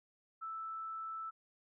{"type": "tone", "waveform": "sine", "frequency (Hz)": 1318.5, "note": "E6", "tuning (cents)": 0, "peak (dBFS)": -40, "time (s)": [0.41, 1.31], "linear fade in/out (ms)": 20, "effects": []}